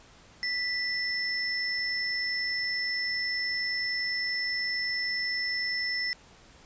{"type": "tone pair together", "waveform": "sine", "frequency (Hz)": [1975.5, 5295], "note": ["B6", "E8"], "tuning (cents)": [0, 7], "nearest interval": "octave + perfect fourth", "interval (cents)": 1707, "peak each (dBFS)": [-30, -31], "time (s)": [0.43, 6.13], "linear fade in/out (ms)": 0, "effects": ["pink hiss -55 dBFS RMS until 6.65 s", "resampled to 16000 Hz"]}